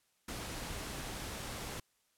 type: noise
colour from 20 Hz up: pink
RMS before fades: -42 dBFS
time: 0.28-1.8 s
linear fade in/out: 5 ms
effects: white hiss -75 dBFS RMS until 2.17 s + low-pass 12000 Hz 12 dB/octave